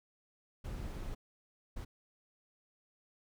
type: noise bursts at uneven times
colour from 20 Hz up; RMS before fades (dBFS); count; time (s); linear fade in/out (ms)
brown; -41; 2; 0.64-1.15 / 1.76-1.85; 10
effects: none